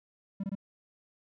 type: tone bursts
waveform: triangle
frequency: 196 Hz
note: G3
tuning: in tune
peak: -29 dBFS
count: 3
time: 0.4-0.552 s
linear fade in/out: 5 ms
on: 36 ms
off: 22 ms
effects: none